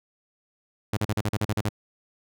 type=tone bursts; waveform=sawtooth; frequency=105.2 Hz; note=G#2; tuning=23 cents sharp; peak=-19 dBFS; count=10; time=0.93-1.691 s; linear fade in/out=5 ms; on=41 ms; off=39 ms; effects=none